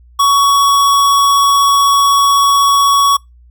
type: tone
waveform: square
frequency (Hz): 1121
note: C#6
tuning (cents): +19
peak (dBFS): -8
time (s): 0.19-3.17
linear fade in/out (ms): 10
effects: noise-tail reverb RT60 0.2 s tail -26 dB re dry + added 60 Hz sine -40 dBFS peak until 3.5 s